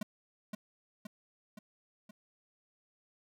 square tone with echo, 210.6 Hz, G#3, 24 cents sharp, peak -34 dBFS, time 0.01-0.03 s, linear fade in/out 5 ms, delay 520 ms, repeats 4, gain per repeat -4 dB, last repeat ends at 2.11 s, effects none

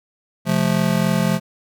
square chord, F major, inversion second, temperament just, 130.96 / 174.61 / 218.3 Hz, C3 / F3 / A3, +2 / 0 / -13 cents, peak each -25 / -19 / -22 dBFS, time 0.45-1.4 s, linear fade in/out 50 ms, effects none

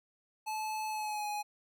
square tone with pitch glide, 865 to 834.1 Hz, A5 to G#5, -30 to +7 cents, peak -35 dBFS, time 0.46-1.43 s, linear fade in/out 20 ms, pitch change -63 cents, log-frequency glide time 0.89-1.28 s, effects none

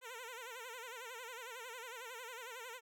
10% pulse tone with vibrato, 482 Hz, B4, 42 cents flat, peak -38 dBFS, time 0.01-2.81 s, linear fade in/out 50 ms, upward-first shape sine, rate 11 Hz, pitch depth 130 cents each way, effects none

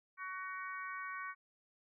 harmonic tone, 374.7 Hz, F#4, 22 cents sharp, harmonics 3 / 4 / 5 / 6, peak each -44 / -46 / -48 / -50 dBFS, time 0.17-1.35 s, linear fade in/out 50 ms, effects none

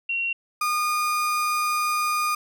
sine / 35% pulse tone pair in turn, 2741 / 1221 Hz, F7 / D#6, -33 / -33 cents, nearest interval octave + major second, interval 1400 cents, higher first, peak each -23 / -20 dBFS, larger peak second, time 0.09-0.33 / 0.61-2.35 s, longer second, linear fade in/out 5 ms, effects none

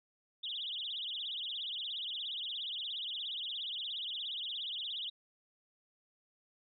sine tone with vibrato, 3322 Hz, G#7, in tune, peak -37 dBFS, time 0.43-5.1 s, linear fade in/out 10 ms, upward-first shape triangle, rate 17 Hz, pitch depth 280 cents each way, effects none

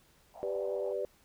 white band-pass noise, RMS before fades -50 dBFS, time 0.34-0.93 s, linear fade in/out 2 ms, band 590 to 830 Hz, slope 48 dB/octave
sine chord, G major, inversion none, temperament equal with one note detuned, 392 / 497.9 / 587.3 Hz, G4 / B4 / D5, 0 / +14 / 0 cents, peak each -36 dBFS, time 0.43-1.05 s, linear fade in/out 0 ms
effects pink hiss -65 dBFS RMS until 1.24 s

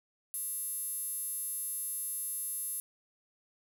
square tone with high-pass filter, 400 Hz, G4, 35 cents sharp, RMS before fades -37 dBFS, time 0.34-2.8 s, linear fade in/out 0 ms, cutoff 11000 Hz, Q 8.2, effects none

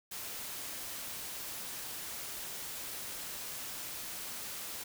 white noise, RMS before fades -42 dBFS, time 0.11-4.84 s, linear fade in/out 10 ms, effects none

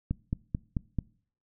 click train, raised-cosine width 5 ms, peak -16 dBFS, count 5, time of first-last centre 0.11-0.987 s, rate 4.56 Hz, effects noise-tail reverb RT60 0.5 s tail -23 dB re dry

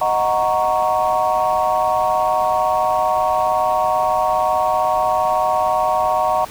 sine chord, D# minor seventh, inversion none, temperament equal, 622.3 / 740 / 932.3 / 1108.7 Hz, D#5 / F#5 / A#5 / C#6, 0 / 0 / 0 / 0 cents, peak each -20 / -18 / -20 / -21 dBFS, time 0.01-6.45 s, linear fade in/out 5 ms, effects tanh soft clip ceiling -6 dBFS + pink hiss -37 dBFS RMS until 6.5 s

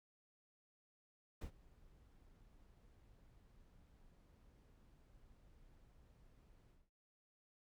brown noise with ADSR envelope, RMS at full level -44 dBFS, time 1.41-6.9 s, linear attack 8 ms, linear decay 88 ms, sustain -22 dB, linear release 200 ms, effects none

